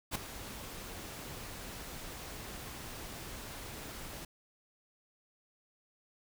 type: noise with ADSR envelope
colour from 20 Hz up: pink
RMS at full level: -32 dBFS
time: 0.11-4.25 s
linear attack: 43 ms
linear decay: 5 ms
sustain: -13 dB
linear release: 4 ms
effects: none